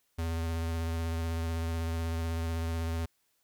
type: tone with vibrato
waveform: square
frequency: 82.41 Hz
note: E2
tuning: in tune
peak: -31 dBFS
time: 0.18-3.06 s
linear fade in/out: 10 ms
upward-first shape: sine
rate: 16 Hz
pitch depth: 19 cents each way
effects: white hiss -74 dBFS RMS until 3.43 s